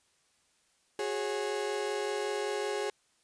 35% pulse chord, F# suspended second, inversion none, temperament equal with one note detuned, 370 / 415.3 / 546.1 Hz, F#4 / G#4 / C#5, 0 / 0 / -26 cents, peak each -37 / -31 / -37 dBFS, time 0.99-2.9 s, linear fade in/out 2 ms, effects white hiss -70 dBFS RMS until 3.23 s + resampled to 22050 Hz

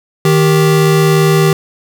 square tone pair together, 156.47 / 392 Hz, D#3 / G4, +10 / 0 cents, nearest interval octave + major third, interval 1590 cents, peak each -10 / -12 dBFS, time 0.25-1.53 s, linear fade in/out 2 ms, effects 7-bit

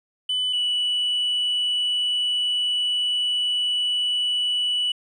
triangle tone pair in turn, 3000 / 2957 Hz, F#7 / F#7, +23 / -2 cents, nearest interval unison, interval 25 cents, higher first, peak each -19 / -18 dBFS, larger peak second, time 0.29-0.53 / 0.53-4.92 s, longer second, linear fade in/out 5 ms, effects tanh soft clip ceiling -15 dBFS + resampled to 22050 Hz

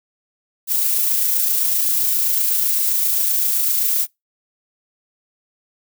violet noise with amplitude modulation, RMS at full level -17 dBFS, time 0.67-4.07 s, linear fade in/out 50 ms, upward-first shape sine, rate 27.7 Hz, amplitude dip 25%, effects noise-tail reverb RT60 0.2 s tail -26 dB re dry

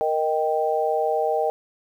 sine chord, Eb major, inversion second, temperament equal, 466.2 / 622.3 / 784 Hz, Bb4 / Eb5 / G5, 0 / 0 / 0 cents, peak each -24 dBFS, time 0.01-1.5 s, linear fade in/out 0 ms, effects 9-bit

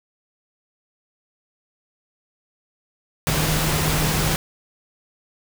sine tone in noise, 155.3 Hz, D#3, 3 cents flat, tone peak -23 dBFS, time 3.27-4.36 s, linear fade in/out 0 ms, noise pink, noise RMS -22 dBFS, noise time 3.27-4.36 s, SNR -4 dB, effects none

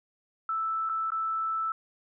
sine tone with dropouts, 1318.5 Hz, E6, in tune, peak -27 dBFS, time 0.49-1.72 s, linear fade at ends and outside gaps 2 ms, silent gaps 0.891-0.896 / 1.104-1.119 s, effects none

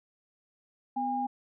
sine tone pair together, 251.6 / 811.3 Hz, B3 / G#5, +32 / -41 cents, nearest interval octave + minor sixth, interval 2027 cents, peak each -34 / -29 dBFS, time 0.96-1.27 s, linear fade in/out 10 ms, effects none

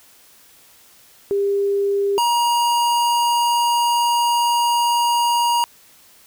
sine / square tone pair in turn, 400 / 948.9 Hz, G4 / A#5, +35 / +31 cents, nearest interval octave + minor third, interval 1496 cents, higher second, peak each -16 dBFS, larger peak neither, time 1.31-2.18 / 2.18-5.64 s, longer second, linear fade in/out 0 ms, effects white hiss -50 dBFS RMS until 6.26 s

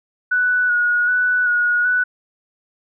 sine tone with vibrato, 1467 Hz, F#6, 15 cents flat, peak -14 dBFS, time 0.31-2.04 s, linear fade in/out 10 ms, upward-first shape square, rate 1.3 Hz, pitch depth 21 cents each way, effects none

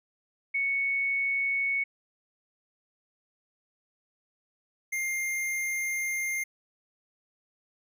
sine / square tone pair in turn, 2217 / 2111 Hz, C#7 / C7, 0 / +15 cents, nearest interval minor second, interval 85 cents, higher first, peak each -25 / -29 dBFS, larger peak first, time 0.54-1.84 / 4.92-6.44 s, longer second, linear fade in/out 10 ms, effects none

